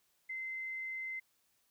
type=tone; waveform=sine; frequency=2068 Hz; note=C7; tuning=21 cents flat; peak=-38 dBFS; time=0.29-1.2 s; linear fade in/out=10 ms; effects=white hiss -75 dBFS RMS until 1.7 s